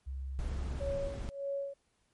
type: tone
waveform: sine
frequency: 66.8 Hz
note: C2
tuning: 36 cents sharp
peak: -36 dBFS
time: 0.06-0.94 s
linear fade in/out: 20 ms
type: noise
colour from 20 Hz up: brown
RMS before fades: -39 dBFS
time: 0.39-1.29 s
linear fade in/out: 0 ms
type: tone with tremolo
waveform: sine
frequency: 557 Hz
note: C#5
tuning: 8 cents sharp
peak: -32 dBFS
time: 0.8-1.74 s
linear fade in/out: 10 ms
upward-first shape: sine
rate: 1.7 Hz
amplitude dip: 95%
effects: pink hiss -75 dBFS RMS until 2.13 s + MP3 48 kbps